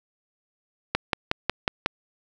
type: click train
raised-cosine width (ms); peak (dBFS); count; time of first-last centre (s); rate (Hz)
0.3; -5; 6; 0.95-1.861; 5.49
effects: none